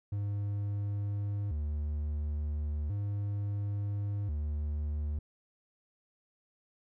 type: tone with vibrato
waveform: triangle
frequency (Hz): 87.1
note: F2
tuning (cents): -4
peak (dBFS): -29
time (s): 0.12-5.19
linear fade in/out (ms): 5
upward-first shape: square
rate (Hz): 0.36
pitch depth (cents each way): 270
effects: none